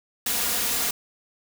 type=noise with comb filter; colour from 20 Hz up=white; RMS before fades=-25 dBFS; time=0.26-0.91 s; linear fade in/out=5 ms; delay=4.2 ms; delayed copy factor=+0.6; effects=none